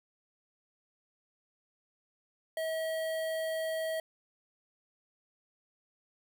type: tone with notch filter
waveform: square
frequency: 642 Hz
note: E5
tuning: 46 cents flat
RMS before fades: -34 dBFS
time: 2.57-4 s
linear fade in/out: 2 ms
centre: 6100 Hz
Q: 1.3
effects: none